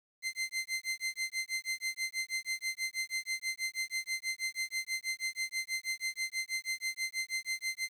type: tone with tremolo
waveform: sawtooth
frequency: 2077 Hz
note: C7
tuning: 13 cents flat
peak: -27 dBFS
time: 0.22-7.89 s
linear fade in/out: 50 ms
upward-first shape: sine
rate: 6.2 Hz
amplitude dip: 100%
effects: low-pass 10000 Hz 12 dB/octave + 10-bit